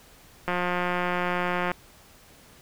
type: click train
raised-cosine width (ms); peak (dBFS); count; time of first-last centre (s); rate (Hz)
0.5; -12; 221; 0.48-1.716; 178
effects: pink hiss -53 dBFS RMS until 2.61 s